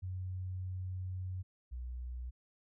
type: tone pair in turn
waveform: sine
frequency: 92.4 / 61.67 Hz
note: F#2 / B1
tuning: -2 / -2 cents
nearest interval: perfect fifth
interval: 700 cents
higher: first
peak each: -37 / -39 dBFS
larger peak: first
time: 0.02-1.43 / 1.71-2.31 s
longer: first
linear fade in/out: 20 ms
effects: none

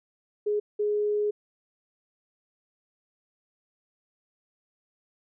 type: tone bursts at uneven times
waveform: sine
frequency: 417.3 Hz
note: G#4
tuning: 8 cents sharp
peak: -23 dBFS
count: 2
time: 0.46-0.6 / 0.79-1.31 s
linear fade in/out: 10 ms
effects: none

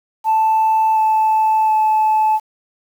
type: tone with pitch steps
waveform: sine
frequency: 880 / 873.4 / 866.9 Hz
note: A5 / A5 / A5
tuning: 0 / -13 / -26 cents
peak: -10 dBFS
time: 0.24-2.4 s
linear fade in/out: 50 ms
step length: 720 ms
effects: tanh soft clip ceiling -9 dBFS + 7-bit

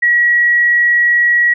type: tone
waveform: sine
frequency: 1917 Hz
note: A#6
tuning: 48 cents sharp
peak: -8 dBFS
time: 0.02-1.54 s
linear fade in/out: 10 ms
effects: none

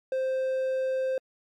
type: tone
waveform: triangle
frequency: 523.3 Hz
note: C5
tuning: in tune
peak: -23 dBFS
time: 0.12-1.18 s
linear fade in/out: 2 ms
effects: MP3 64 kbps

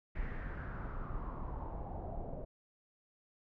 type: noise with low-pass filter sweep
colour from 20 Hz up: brown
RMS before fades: -41 dBFS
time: 0.15-2.45 s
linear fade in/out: 10 ms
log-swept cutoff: 2000 to 600 Hz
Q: 4.2
effects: none

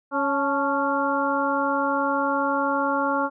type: harmonic tone with a mistuned harmonic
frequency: 277.2 Hz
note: C#4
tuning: in tune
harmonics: 1 / 2 / 3 / 4 / 5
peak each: -27 / -27 / -27 / -27 / -27 dBFS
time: 0.11-3.3 s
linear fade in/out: 50 ms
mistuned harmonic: 3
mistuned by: +72 cents
effects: none

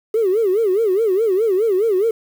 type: tone with vibrato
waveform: triangle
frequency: 410.9 Hz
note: G#4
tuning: 18 cents flat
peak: -10 dBFS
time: 0.14-2.11 s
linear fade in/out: 5 ms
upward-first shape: sine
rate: 4.8 Hz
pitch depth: 210 cents each way
effects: tanh soft clip ceiling -11 dBFS + 7-bit

